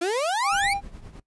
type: exponential sweep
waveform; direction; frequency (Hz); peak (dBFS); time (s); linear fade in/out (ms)
35% pulse; up; 329.6 to 2377; -21; 0.01-0.74; 10
type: tone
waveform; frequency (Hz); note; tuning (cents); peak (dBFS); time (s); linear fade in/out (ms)
triangle; 799; G5; +33; -22; 0.42-0.81; 50
type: noise with tremolo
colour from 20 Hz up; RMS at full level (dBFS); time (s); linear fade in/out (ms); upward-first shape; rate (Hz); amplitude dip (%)
brown; -38; 0.52-1.2; 5; triangle; 9.6; 70
effects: noise-tail reverb RT60 0.1 s tail -19 dB re dry + resampled to 24000 Hz